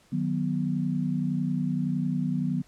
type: chord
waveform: sine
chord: B major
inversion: first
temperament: just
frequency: 154.34 / 185.21 / 246.9 Hz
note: D#3 / F#3 / B3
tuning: -14 / +2 / 0 cents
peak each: -29 dBFS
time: 0.12-2.62 s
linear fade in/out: 10 ms
effects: pink hiss -60 dBFS RMS until 2.67 s + low-pass 10000 Hz 12 dB/octave